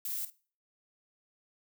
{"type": "noise with echo", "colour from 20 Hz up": "violet", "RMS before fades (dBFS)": -36, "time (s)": [0.05, 0.25], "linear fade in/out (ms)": 2, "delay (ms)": 51, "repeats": 1, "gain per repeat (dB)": -13, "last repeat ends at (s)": 0.301, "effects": ["noise-tail reverb RT60 0.4 s tail -20 dB re dry"]}